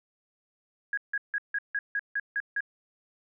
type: tone bursts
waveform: sine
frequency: 1650 Hz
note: G#6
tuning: 12 cents flat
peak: -26 dBFS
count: 9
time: 0.93-2.606 s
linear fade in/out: 2 ms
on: 44 ms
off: 160 ms
effects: none